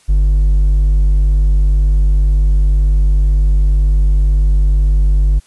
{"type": "tone with hard clipping", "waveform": "sine", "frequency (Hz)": 49, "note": "G1", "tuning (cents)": 0, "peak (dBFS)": -9, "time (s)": [0.08, 5.4], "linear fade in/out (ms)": 20, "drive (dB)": 3, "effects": ["white hiss -50 dBFS RMS until 5.46 s", "resampled to 24000 Hz"]}